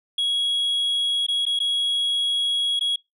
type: tone with dropouts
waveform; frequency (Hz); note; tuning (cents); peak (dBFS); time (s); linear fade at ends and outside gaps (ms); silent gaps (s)
sine; 3322; G#7; 0; -17; 0.18-2.96; 5; 1.266-1.284 / 1.454-1.464 / 1.591-1.601 / 2.794-2.809
effects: noise-tail reverb RT60 0.2 s tail -26 dB re dry + tanh soft clip ceiling -19 dBFS